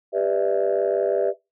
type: chord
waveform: sine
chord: E minor seventh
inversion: first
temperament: just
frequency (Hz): 395.6 / 494.4 / 593.3 / 659.3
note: G4 / B4 / D5 / E5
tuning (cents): +16 / +2 / +18 / 0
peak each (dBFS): -23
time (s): 0.12-1.34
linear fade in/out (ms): 50
effects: noise-tail reverb RT60 0.2 s tail -18 dB re dry + tanh soft clip ceiling -12 dBFS